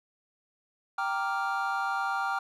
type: chord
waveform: triangle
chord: G minor seventh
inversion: none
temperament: equal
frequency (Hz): 784 / 932.3 / 1174.7 / 1396.9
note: G5 / Bb5 / D6 / F6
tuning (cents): 0 / 0 / 0 / 0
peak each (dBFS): -30 / -34 / -33 / -30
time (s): 0.98-2.39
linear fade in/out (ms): 5
effects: none